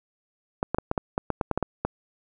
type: clicks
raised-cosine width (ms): 1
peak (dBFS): -10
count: 12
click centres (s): 0.629 / 0.746 / 0.785 / 0.914 / 0.978 / 1.179 / 1.303 / 1.412 / 1.513 / 1.576 / 1.627 / 1.85
effects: none